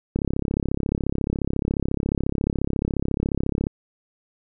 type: click train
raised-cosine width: 3 ms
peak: -10 dBFS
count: 121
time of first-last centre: 0.16-3.669 s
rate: 34.2 Hz
effects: none